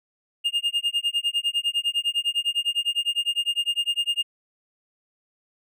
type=tone with tremolo; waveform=triangle; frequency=2827 Hz; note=F7; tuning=20 cents sharp; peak=-17 dBFS; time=0.44-4.23 s; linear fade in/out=20 ms; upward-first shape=sine; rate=9.9 Hz; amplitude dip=100%; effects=none